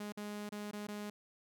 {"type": "tone with dropouts", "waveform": "sawtooth", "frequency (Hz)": 207.7, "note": "G#3", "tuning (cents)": 0, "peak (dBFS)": -37, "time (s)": [0, 1.1], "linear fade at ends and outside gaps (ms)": 5, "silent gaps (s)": [[0.123, 0.172], [0.492, 0.521], [0.712, 0.731], [0.87, 0.884]], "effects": []}